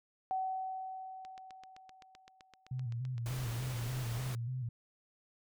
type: tone with exponential decay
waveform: sine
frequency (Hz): 756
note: F#5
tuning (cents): +37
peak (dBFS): -31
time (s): 0.31-2.89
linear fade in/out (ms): 0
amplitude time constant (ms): 560
type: click train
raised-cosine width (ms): 0.2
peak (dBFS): -36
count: 16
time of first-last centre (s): 1.25-3.181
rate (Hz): 7.77
type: tone with vibrato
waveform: sine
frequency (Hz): 122.5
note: B2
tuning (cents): -14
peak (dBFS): -35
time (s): 2.71-4.69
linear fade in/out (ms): 5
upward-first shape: square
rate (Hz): 3.4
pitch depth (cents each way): 78
type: noise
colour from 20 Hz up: pink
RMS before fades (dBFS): -45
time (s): 3.26-4.35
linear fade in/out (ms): 0
effects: none